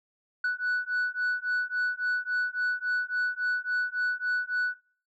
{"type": "beating tone pair", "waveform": "sine", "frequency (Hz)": [1480, 1483.6], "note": ["F#6", "F#6"], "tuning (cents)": [0, 4], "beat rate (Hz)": 3.6, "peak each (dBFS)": [-28, -27], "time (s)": [0.44, 4.75], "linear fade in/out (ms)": 5, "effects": ["noise-tail reverb RT60 0.5 s tail -24 dB re dry", "tanh soft clip ceiling -23 dBFS"]}